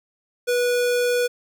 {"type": "tone", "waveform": "square", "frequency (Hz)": 488.4, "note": "B4", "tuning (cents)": -19, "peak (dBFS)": -19, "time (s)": [0.47, 1.28], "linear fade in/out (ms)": 20, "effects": []}